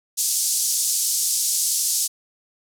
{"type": "band-pass noise", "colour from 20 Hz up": "pink", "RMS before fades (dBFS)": -22, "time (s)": [0.17, 2.08], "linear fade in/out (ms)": 20, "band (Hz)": [5400, 12000], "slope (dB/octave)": 24, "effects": []}